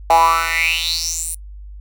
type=tone with high-pass filter sweep; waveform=10% pulse; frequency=164.81 Hz; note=E3; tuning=in tune; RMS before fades=-17 dBFS; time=0.1-1.35 s; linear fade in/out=2 ms; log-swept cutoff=750 to 10000 Hz; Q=6.8; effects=noise-tail reverb RT60 0.1 s tail -25 dB re dry + added 50 Hz sine -32 dBFS peak until 1.8 s